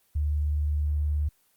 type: tone with vibrato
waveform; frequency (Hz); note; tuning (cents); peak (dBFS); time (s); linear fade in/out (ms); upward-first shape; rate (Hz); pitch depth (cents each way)
sine; 74.3; D2; +21; -23; 0.15-1.29; 10; triangle; 19; 22
effects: white hiss -66 dBFS RMS until 1.56 s + Opus 24 kbps